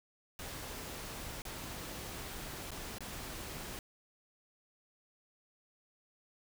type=noise with dropouts; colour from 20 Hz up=pink; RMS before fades=-44 dBFS; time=0.39-3.79 s; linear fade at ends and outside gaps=1 ms; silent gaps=1.42-1.452 / 2.707-2.716 / 2.984-3.006 s; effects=none